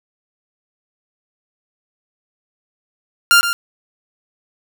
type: tone with echo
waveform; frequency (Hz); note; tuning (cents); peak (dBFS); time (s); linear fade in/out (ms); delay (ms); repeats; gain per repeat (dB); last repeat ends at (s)
sawtooth; 1396.9; F6; 0; -4; 3.31-3.41; 0; 120; 1; -9; 3.53
effects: none